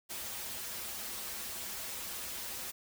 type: noise with comb filter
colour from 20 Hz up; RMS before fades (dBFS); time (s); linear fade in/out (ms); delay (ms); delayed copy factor
white; -41; 0.09-2.72; 20; 6.8; -1
effects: none